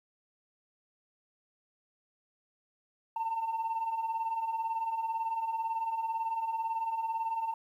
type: beating tone pair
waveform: sine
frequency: 887 / 905 Hz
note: A5 / A5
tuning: +14 / +48 cents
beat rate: 18 Hz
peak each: -36 / -30 dBFS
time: 3.16-7.54 s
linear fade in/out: 5 ms
effects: tanh soft clip ceiling -27 dBFS + 11-bit